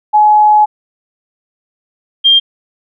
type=tone pair in turn; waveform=sine; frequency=846 / 3196 Hz; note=G#5 / G7; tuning=+32 / +33 cents; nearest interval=octave + major seventh; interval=2301 cents; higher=second; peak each=-4 / -4 dBFS; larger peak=neither; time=0.13-0.66 / 2.24-2.4 s; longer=first; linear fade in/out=20 ms; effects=none